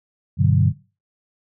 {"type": "chord", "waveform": "sine", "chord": "G major seventh", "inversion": "none", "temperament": "equal", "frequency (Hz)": [98, 123.47, 146.83, 185], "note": ["G2", "B2", "D3", "F#3"], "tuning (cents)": [0, 0, 0, 0], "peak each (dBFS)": [-17, -20, -17, -22], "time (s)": [0.37, 0.73], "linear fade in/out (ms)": 50, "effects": ["noise-tail reverb RT60 0.3 s tail -18 dB re dry"]}